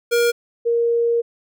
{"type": "tone pair in turn", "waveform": ["square", "sine"], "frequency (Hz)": [473.5, 468.3], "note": ["A#4", "A#4"], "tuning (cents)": [27, 8], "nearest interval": "unison", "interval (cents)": 19, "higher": "first", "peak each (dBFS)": -15, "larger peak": "neither", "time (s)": [[0.11, 0.32], [0.65, 1.22]], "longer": "second", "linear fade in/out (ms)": 20, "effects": []}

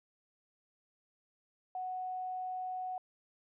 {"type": "tone with quantisation", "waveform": "sine", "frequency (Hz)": 740, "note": "F#5", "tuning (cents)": 0, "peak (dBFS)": -36, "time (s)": [1.75, 2.98], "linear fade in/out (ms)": 2, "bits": 11, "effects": ["resampled to 8000 Hz"]}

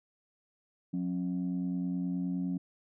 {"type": "tone pair together", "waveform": "sine", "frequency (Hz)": [180.38, 270.1], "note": ["F#3", "C#4"], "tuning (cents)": [-44, -45], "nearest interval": "perfect fifth", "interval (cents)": 699, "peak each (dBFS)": [-31, -33], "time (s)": [0.93, 2.58], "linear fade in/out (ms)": 10, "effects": ["tanh soft clip ceiling -25 dBFS"]}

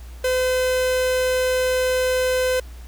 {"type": "tone", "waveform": "45% pulse", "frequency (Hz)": 510, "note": "C5", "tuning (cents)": -44, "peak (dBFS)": -18, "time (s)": [0.24, 2.6], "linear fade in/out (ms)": 5, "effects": ["added 60 Hz sine -35 dBFS peak until 2.87 s", "pink hiss -49 dBFS RMS until 2.87 s"]}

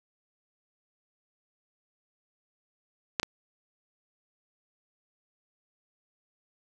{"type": "clicks", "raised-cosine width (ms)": 0.2, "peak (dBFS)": [-8, -11], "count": 2, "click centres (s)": [3.198, 3.231], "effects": []}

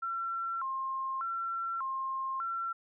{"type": "tone with vibrato", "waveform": "sine", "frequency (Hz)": 1200, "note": "D6", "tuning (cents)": 37, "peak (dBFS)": -32, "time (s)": [0.02, 2.73], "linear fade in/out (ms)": 10, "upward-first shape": "square", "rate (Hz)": 0.84, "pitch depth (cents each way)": 210, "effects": []}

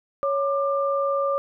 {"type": "tone pair together", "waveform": "sine", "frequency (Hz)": [556.1, 1191], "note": ["C#5", "D6"], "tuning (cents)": [5, 24], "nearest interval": "octave + minor second", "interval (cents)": 1319, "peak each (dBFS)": [-22, -25], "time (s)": [0.23, 1.38], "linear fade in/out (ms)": 0, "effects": []}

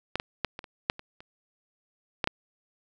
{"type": "clicks", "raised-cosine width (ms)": 0.3, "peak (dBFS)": [-12, -13, -10, -21, -27, -6, -25, -30, -9, -9], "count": 10, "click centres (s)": [0.156, 0.199, 0.447, 0.591, 0.642, 0.899, 0.994, 1.205, 2.242, 2.274], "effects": []}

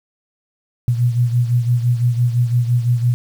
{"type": "beating tone pair", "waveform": "sine", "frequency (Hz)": [120, 125.9], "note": ["B2", "B2"], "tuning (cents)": [-49, 34], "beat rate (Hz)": 5.9, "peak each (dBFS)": [-14, -20], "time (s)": [0.88, 3.14], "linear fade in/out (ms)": 0, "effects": ["7-bit"]}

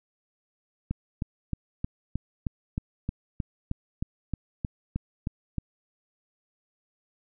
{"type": "click train", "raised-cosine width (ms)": 5, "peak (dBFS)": -16, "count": 16, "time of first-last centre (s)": [0.91, 5.583], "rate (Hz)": 3.21, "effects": []}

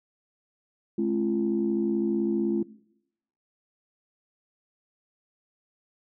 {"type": "tone cluster", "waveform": "sine", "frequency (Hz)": [213.6, 269.3, 341.3], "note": ["G#3", "C#4", "F4"], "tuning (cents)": [49, -50, -40], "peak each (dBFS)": [-26, -31, -26], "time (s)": [0.98, 2.63], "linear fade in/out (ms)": 5, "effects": ["noise-tail reverb RT60 0.8 s tail -20 dB re dry", "tanh soft clip ceiling -15 dBFS"]}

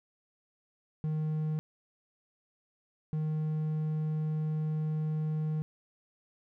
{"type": "tone bursts at uneven times", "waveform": "triangle", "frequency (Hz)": 155, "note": "D#3", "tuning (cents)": -6, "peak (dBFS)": -27, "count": 2, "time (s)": [[1.04, 1.59], [3.13, 5.62]], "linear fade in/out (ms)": 0, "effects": []}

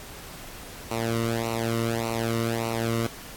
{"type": "tone with flanger", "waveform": "sawtooth", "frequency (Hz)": 115, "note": "A#2", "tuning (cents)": -23, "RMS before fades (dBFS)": -27, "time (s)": [0.91, 3.07], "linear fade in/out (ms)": 5, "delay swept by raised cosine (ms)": [0.59, 1.23], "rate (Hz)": 1.7, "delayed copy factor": -1, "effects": ["pink hiss -42 dBFS RMS until 3.36 s", "AAC 64 kbps"]}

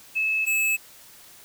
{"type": "tone pair in turn", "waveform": ["sine", "square"], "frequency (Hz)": [2600, 2600], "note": ["E7", "E7"], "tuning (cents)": [-24, -24], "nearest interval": "unison", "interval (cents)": 0, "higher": "neither", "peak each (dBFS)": -21, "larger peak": "neither", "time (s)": [[0.15, 0.46], [0.46, 0.77]], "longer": "neither", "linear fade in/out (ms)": 20, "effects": ["white hiss -49 dBFS RMS until 1.44 s"]}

